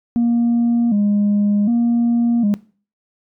sine tone with vibrato, 220 Hz, A3, in tune, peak -11 dBFS, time 0.16-2.54 s, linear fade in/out 0 ms, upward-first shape square, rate 0.66 Hz, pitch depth 120 cents each way, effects noise-tail reverb RT60 0.4 s tail -21 dB re dry + tanh soft clip ceiling -11 dBFS

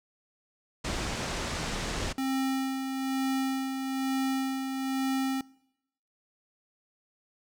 pink low-pass noise, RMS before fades -33 dBFS, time 0.84-2.13 s, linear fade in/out 10 ms, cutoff 7800 Hz, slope 24 dB/octave
square tone with tremolo, 266 Hz, C4, 29 cents sharp, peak -27 dBFS, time 2.18-5.41 s, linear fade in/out 2 ms, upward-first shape sine, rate 1.1 Hz, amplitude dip 45%
effects noise-tail reverb RT60 0.8 s tail -23 dB re dry

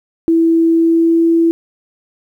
sine tone with pitch glide, 329.6 to 332.3 Hz, E4 to E4, 0 to +14 cents, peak -8 dBFS, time 0.28-1.51 s, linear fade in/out 0 ms, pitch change +14 cents, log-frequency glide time 0.69-1.26 s, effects 8-bit

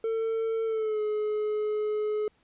triangle tone with pitch glide, 449.1 to 424.4 Hz, A4 to G#4, +35 to +38 cents, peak -24 dBFS, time 0.04-2.28 s, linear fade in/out 2 ms, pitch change -97 cents, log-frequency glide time 0.65-1.01 s, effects pink hiss -67 dBFS RMS until 2.43 s + resampled to 8000 Hz

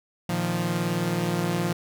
sawtooth chord, Bb suspended fourth, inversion none, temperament equal, 116.54 / 155.56 / 174.61 Hz, Bb2 / Eb3 / F3, 0 / 0 / 0 cents, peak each -28 / -26 / -22 dBFS, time 0.29-1.73 s, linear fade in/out 5 ms, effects none

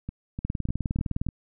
two click trains, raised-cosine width 5 ms, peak -20 / -15 dBFS, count 5 / 17, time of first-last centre 0.09-1.288 / 0.45-1.266 s, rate 3.34 / 19.6 Hz, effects none

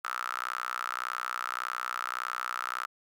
sawtooth tone with high-pass filter, 61.74 Hz, B1, in tune, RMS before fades -35 dBFS, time 0.04-2.86 s, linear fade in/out 5 ms, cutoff 1300 Hz, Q 8.4, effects none

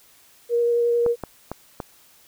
sine tone with vibrato, 473.4 Hz, A#4, 27 cents sharp, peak -17 dBFS, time 0.49-1.16 s, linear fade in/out 50 ms, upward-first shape sine, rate 11 Hz, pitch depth 9 cents each way
clicks, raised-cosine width 1 ms, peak -15 dBFS, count 4, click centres 1.063 / 1.237 / 1.516 / 1.802 s
effects white hiss -54 dBFS RMS until 2.27 s

